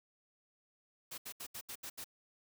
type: noise bursts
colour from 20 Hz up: white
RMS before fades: -45 dBFS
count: 7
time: 1.11-2.044 s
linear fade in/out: 10 ms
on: 70 ms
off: 74 ms
effects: none